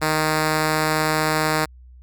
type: tone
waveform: 5% pulse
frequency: 155.56 Hz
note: D#3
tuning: in tune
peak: -7 dBFS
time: 0.01-1.66 s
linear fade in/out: 20 ms
effects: added 62 Hz sine -42 dBFS peak until 2.02 s